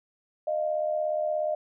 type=tone pair together; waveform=sine; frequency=613.1 / 690 Hz; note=D#5 / F5; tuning=-26 / -21 cents; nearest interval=major second; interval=205 cents; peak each=-26 / -31 dBFS; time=0.47-1.55 s; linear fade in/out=5 ms; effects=none